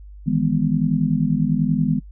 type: chord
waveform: sine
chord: E major seventh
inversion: third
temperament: just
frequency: 154.51 / 164.81 / 206 / 247.2 Hz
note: D#3 / E3 / G#3 / B3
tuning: -12 / 0 / -14 / +2 cents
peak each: -22 dBFS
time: 0.26-2 s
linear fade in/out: 20 ms
effects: noise-tail reverb RT60 0.1 s tail -26 dB re dry + added 50 Hz sine -37 dBFS peak until 2.11 s